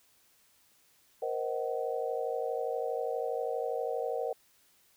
sine chord, C half-diminished seventh, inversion third, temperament just, 470.9 / 523.3 / 627.9 / 753.5 Hz, Bb4 / C5 / Eb5 / Gb5, +18 / 0 / +16 / +31 cents, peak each -34 / -36 / -38 / -38 dBFS, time 1.22-4.33 s, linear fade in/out 5 ms, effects white hiss -66 dBFS RMS until 4.96 s

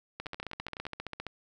two click trains, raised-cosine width 0.3 ms, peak -24 / -21 dBFS, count 8 / 17, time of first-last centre 0.26-0.853 / 0.2-1.267 s, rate 11.8 / 15 Hz, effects none

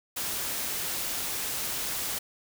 white noise, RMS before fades -32 dBFS, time 0.16-2.19 s, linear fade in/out 10 ms, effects none

